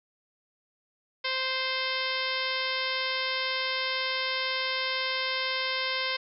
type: harmonic tone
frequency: 522 Hz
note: C5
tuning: 4 cents flat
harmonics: 1 / 2 / 3 / 4 / 5 / 6 / 7 / 8 / 9 / 10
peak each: -37 / -36 / -37 / -33 / -38 / -36 / -37 / -39 / -39 / -39 dBFS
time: 1.24-6.17 s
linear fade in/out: 10 ms
effects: none